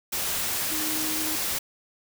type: tone in noise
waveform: sine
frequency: 311.1 Hz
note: D#4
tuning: in tune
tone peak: -33 dBFS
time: 0.71-1.36 s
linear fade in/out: 10 ms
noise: white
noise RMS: -28 dBFS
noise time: 0.12-1.59 s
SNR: -8 dB
effects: none